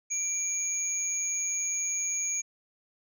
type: tone pair together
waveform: sine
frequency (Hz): 2353 / 6655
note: D7 / G#8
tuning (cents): +3 / +3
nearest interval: octave + tritone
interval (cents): 1800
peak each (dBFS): -37 / -27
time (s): 0.1-2.42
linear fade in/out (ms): 20
effects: tanh soft clip ceiling -23 dBFS